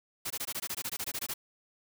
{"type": "noise bursts", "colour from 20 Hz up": "white", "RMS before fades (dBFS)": -35, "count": 15, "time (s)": [0.25, 1.34], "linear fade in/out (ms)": 10, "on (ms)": 54, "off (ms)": 20, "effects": []}